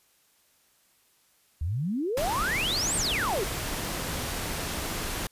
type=exponential two-way sweep; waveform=sine; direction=up then down; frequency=71.2 to 8900 to 349.1 Hz; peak=-26 dBFS; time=1.61-3.44 s; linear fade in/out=5 ms; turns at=2.96 s
type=noise; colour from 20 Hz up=pink; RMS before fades=-32 dBFS; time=2.17-5.27 s; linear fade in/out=2 ms
effects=white hiss -65 dBFS RMS until 5.31 s + resampled to 32000 Hz